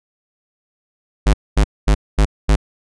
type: tone bursts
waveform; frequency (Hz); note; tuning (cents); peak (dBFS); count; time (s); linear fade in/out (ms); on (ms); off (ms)
square; 51.91; G#1; 0; -10; 5; 1.26-2.56; 10; 76; 230
effects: resampled to 22050 Hz